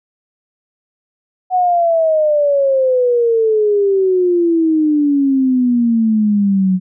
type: exponential sweep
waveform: sine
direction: down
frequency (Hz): 744 to 182.8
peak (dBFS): -10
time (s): 1.5-6.8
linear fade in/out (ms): 50
effects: none